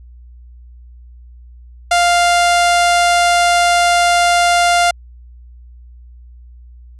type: tone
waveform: sawtooth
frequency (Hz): 698.5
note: F5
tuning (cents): 0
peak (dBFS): -6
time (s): 1.91-4.91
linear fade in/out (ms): 5
effects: added 60 Hz sine -36 dBFS peak until 6.99 s + resampled to 24000 Hz